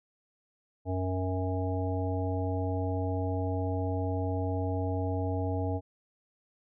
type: harmonic tone with a mistuned harmonic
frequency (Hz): 93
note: F#2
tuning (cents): +9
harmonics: 1 / 3 / 5 / 7 / 9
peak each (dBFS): -30 / -35 / -37 / -38 / -40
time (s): 0.85-5.81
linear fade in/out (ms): 50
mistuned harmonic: 9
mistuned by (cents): -30
effects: none